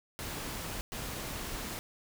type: noise bursts at uneven times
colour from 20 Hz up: pink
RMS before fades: -39 dBFS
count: 2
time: 0.19-0.81 / 0.92-1.79 s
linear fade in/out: 0 ms
effects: none